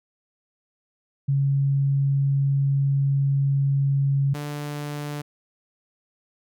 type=tone pair in turn; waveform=sine / sawtooth; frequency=138.59 / 146.83 Hz; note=C#3 / D3; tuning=0 / 0 cents; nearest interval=minor second; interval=100 cents; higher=second; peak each=-18 / -25 dBFS; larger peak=first; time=1.28-4.34 / 4.34-5.22 s; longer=first; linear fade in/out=10 ms; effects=none